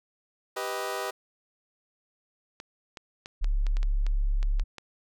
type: chord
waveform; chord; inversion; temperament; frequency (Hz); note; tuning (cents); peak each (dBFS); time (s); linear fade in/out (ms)
20% pulse; G augmented; none; equal with one note detuned; 392 / 493.9 / 626.2; G4 / B4 / D#5; 0 / 0 / +11; -30; 0.56-1.11; 10
type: clicks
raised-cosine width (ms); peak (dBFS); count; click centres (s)
0.2; -23; 11; 2.601 / 2.972 / 3.259 / 3.444 / 3.667 / 3.769 / 3.83 / 4.066 / 4.429 / 4.597 / 4.783
type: tone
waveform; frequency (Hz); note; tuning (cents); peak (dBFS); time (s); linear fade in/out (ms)
sine; 35; C#1; +18; -22; 3.41-4.64; 20
effects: none